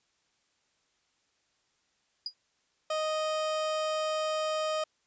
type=tone with exponential decay; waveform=sine; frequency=4894 Hz; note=D#8; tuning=29 cents flat; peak=-28 dBFS; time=2.26-2.34 s; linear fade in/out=2 ms; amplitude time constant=16 ms
type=tone; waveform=30% pulse; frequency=622.3 Hz; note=D#5; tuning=in tune; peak=-26 dBFS; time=2.9-4.84 s; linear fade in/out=5 ms
effects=white hiss -73 dBFS RMS until 5.06 s + resampled to 16000 Hz

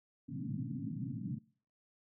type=band-pass noise; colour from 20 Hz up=pink; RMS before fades=-40 dBFS; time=0.28-1.39 s; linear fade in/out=10 ms; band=110 to 290 Hz; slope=96 dB/octave; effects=noise-tail reverb RT60 0.5 s tail -24 dB re dry

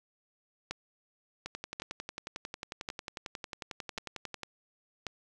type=two click trains; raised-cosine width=0.2 ms; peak=-21 / -18 dBFS; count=34 / 5; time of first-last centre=1.46-4.433 / 0.71-5.067 s; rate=11.1 / 0.918 Hz; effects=none

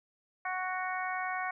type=harmonic tone; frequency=370 Hz; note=F#4; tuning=in tune; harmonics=2 / 3 / 4 / 5 / 6; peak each=-36 / -38 / -39 / -40 / -41 dBFS; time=0.45-1.51 s; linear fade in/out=5 ms; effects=none

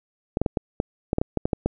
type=clicks; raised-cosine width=2 ms; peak=-8 dBFS; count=12; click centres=0.371 / 0.416 / 0.462 / 0.572 / 0.801 / 1.131 / 1.184 / 1.215 / 1.373 / 1.455 / 1.532 / 1.66 s; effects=none

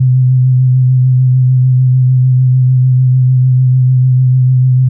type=tone with vibrato; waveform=sine; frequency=128.1 Hz; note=C3; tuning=36 cents flat; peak=-5 dBFS; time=0-4.89 s; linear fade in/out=10 ms; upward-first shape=sine; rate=6.7 Hz; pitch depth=24 cents each way; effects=none

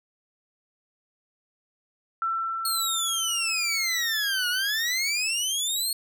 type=tone with exponential decay; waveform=sine; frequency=1341 Hz; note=E6; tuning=29 cents sharp; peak=-23 dBFS; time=2.22-5.4 s; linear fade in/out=1 ms; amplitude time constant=690 ms
type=exponential two-way sweep; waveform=20% pulse; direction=down then up; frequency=4358 to 1428 to 4358 Hz; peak=-19 dBFS; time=2.65-5.93 s; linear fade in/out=2 ms; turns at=4.49 s
effects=none

